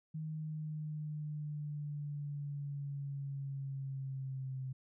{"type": "linear sweep", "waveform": "sine", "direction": "down", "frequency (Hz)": [156.9, 130.81], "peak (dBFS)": -38, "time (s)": [0.14, 4.73], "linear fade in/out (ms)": 10, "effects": []}